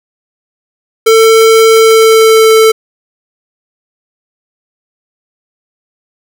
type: tone with pitch glide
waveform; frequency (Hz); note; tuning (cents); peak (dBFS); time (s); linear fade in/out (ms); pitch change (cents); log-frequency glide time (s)
square; 447.2 to 442.1; A4 to A4; +28 to +8; -3; 1.06-2.72; 10; -20; 1.72-2.54
effects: none